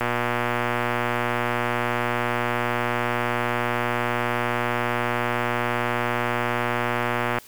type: click train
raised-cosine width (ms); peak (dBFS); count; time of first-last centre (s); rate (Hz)
0.5; -8; 886; 0.01-7.385; 120
effects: white hiss -48 dBFS RMS until 7.47 s